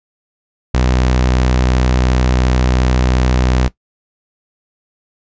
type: tone with vibrato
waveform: sawtooth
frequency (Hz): 62.8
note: B1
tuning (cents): +30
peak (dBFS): -7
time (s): 0.74-3.68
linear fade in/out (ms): 5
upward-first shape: triangle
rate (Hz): 14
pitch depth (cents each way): 18
effects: noise-tail reverb RT60 0.1 s tail -17 dB re dry + resampled to 16000 Hz